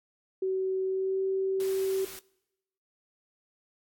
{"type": "tone with pitch glide", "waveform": "sine", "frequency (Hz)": [378.6, 383.7], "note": ["F#4", "G4"], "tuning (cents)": [40, -37], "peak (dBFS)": -26, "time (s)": [0.42, 2.05], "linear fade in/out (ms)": 5, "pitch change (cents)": 23, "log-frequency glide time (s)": [0.84, 1.21]}
{"type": "noise", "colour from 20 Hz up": "white", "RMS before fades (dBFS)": -44, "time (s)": [1.6, 2.19], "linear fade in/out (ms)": 0}
{"effects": ["noise-tail reverb RT60 0.9 s tail -23 dB re dry", "AAC 64 kbps"]}